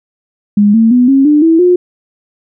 sine tone with pitch steps, 205.7 / 225.6 / 247.5 / 271.4 / 297.7 / 326.5 / 358.1 Hz, G#3 / A3 / B3 / C#4 / D4 / E4 / F4, -16 / +44 / +4 / -36 / +24 / -17 / +43 cents, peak -4 dBFS, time 0.57-1.76 s, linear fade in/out 5 ms, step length 170 ms, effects none

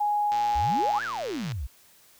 sine tone, 830.6 Hz, G#5, in tune, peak -22 dBFS, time 0-0.99 s, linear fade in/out 10 ms
click train, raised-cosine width 0.2 ms, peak -21 dBFS, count 139, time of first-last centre 0.32-1.52 s, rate 115 Hz
sine exponential two-way sweep, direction up then down, 55 to 1760 to 55 Hz, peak -29 dBFS, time 0.55-1.67 s, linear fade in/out 10 ms, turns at 1.03 s
effects white hiss -57 dBFS RMS until 2.19 s

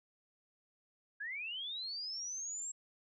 sine linear sweep, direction up, 1603 to 7630 Hz, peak -39 dBFS, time 1.2-2.72 s, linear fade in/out 10 ms, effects none

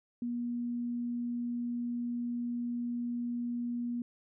sine tone, 240 Hz, B3, 49 cents flat, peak -32 dBFS, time 0.22-4.02 s, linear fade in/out 2 ms, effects none

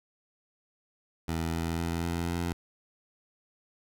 15% pulse tone with pitch steps, 82 / 83 / 84.01 / 85.04 / 86.08 Hz, E2 / E2 / E2 / F2 / F2, -9 / +12 / +33 / -46 / -25 cents, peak -23 dBFS, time 1.28-2.53 s, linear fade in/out 5 ms, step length 250 ms, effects none

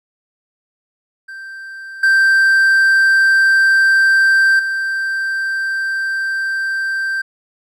triangle tone with level steps, 1568 Hz, G6, in tune, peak -27 / -7 / -15 dBFS, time 1.28-7.22 s, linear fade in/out 10 ms, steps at 2.03 / 4.59 s, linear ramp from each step 5 ms, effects none

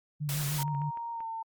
sine tone with vibrato, 145.7 Hz, D3, 13 cents flat, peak -30 dBFS, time 0.2-0.91 s, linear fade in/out 20 ms, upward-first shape square, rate 6.6 Hz, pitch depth 48 cents each way
white noise, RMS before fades -36 dBFS, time 0.29-0.63 s, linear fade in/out 0 ms
sine tone with pitch glide, 932 to 899.7 Hz, A#5 to A5, -1 to +38 cents, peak -34 dBFS, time 0.58-1.43 s, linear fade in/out 10 ms, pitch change -61 cents, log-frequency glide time 1.12-1.27 s
clicks, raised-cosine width 0.5 ms, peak -35 dBFS, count 6, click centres 0.597 / 0.68 / 0.749 / 0.818 / 0.973 / 1.205 s
effects Opus 48 kbps

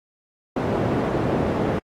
white low-pass noise, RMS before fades -22 dBFS, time 0.56-1.79 s, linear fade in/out 5 ms, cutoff 490 Hz, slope 12 dB/octave, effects high-pass 80 Hz 12 dB/octave + AAC 48 kbps

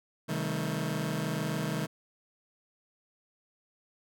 sawtooth chord, A half-diminished seventh, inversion first, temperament just, 132 / 158.4 / 198 / 220 Hz, C3 / Eb3 / G3 / A3, +16 / +31 / +18 / 0 cents, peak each -33 / -29 / -33 / -34 dBFS, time 0.28-1.87 s, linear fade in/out 20 ms, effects none

